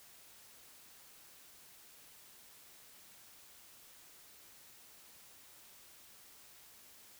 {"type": "silence", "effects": ["white hiss -59 dBFS RMS until 7.19 s"]}